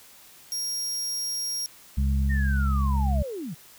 sawtooth tone, 5600 Hz, F8, 4 cents sharp, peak -25 dBFS, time 0.52-1.66 s, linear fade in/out 0 ms
harmonic tone, 68.1 Hz, C#2, 30 cents flat, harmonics 1 / 2 / 3, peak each -21 / -31 / -31 dBFS, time 1.97-3.23 s, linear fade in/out 10 ms
sine linear sweep, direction down, 1864.7 to 127.1 Hz, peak -31 dBFS, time 2.29-3.55 s, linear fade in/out 20 ms
effects white hiss -51 dBFS RMS until 3.78 s

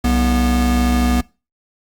square tone pair together, 63.29 / 242.9 Hz, B1 / B3, +43 / -29 cents, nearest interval octave + major seventh, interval 2328 cents, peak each -17 dBFS, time 0.04-1.21 s, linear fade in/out 5 ms, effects noise-tail reverb RT60 0.3 s tail -23 dB re dry + Opus 48 kbps

